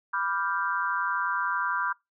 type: chord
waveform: sine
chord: G dominant seventh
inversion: first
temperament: equal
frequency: 987.8 / 1174.7 / 1396.9 / 1568 Hz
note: B5 / D6 / F6 / G6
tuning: 0 / 0 / 0 / 0 cents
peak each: -31 dBFS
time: 0.13-1.93 s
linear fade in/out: 10 ms
effects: noise-tail reverb RT60 0.2 s tail -24 dB re dry